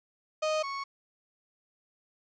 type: tone pair in turn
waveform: 35% pulse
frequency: 621 / 1106.5 Hz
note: D#5 / C#6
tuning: -3 / -3 cents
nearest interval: minor seventh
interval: 1000 cents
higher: second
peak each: -25 / -32 dBFS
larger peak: first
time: 0.42-0.63 / 0.63-0.84 s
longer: neither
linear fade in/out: 10 ms
effects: resampled to 16000 Hz + 10-bit